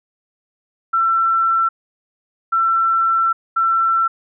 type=tone bursts at uneven times; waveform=sine; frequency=1344 Hz; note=E6; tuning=33 cents sharp; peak=-13 dBFS; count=3; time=0.93-1.69 / 2.52-3.33 / 3.56-4.08 s; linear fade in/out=10 ms; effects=none